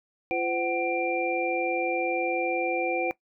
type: tone cluster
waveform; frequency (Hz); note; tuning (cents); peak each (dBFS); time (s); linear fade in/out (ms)
sine; 343.8 / 512 / 751 / 2374; F4 / C5 / F#5 / D7; -27 / -38 / +26 / +18; -30; 0.31-3.11; 0
effects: noise-tail reverb RT60 0.1 s tail -19 dB re dry